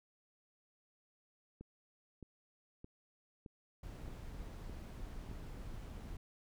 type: click train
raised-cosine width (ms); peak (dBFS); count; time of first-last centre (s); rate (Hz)
3; -37; 7; 1.61-5.314; 1.62
type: noise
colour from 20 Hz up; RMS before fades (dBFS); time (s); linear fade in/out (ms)
brown; -47; 3.83-6.17; 5
effects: none